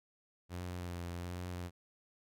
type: tone with vibrato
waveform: sawtooth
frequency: 88.1 Hz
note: F2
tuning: 16 cents sharp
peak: -36 dBFS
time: 0.49-1.71 s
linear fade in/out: 50 ms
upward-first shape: sine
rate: 1.3 Hz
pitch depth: 29 cents each way
effects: none